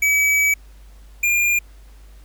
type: tone pair in turn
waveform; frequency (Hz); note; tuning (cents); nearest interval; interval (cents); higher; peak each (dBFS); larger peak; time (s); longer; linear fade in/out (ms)
square; 2284 / 2407; D7 / D7; -49 / +42; minor second; 91; second; -15 / -16; first; 0.02-0.54 / 1.23-1.59; first; 5
effects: added 50 Hz sine -41 dBFS peak until 2.24 s + pink hiss -55 dBFS RMS until 2.24 s